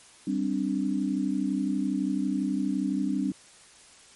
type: chord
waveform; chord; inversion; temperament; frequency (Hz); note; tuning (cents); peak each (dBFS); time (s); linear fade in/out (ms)
sine; G suspended fourth; none; equal; 196 / 261.6 / 293.7; G3 / C4 / D4; 0 / 0 / 0; -29; 0.27-3.32; 5
effects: white hiss -53 dBFS RMS until 4.15 s + MP3 48 kbps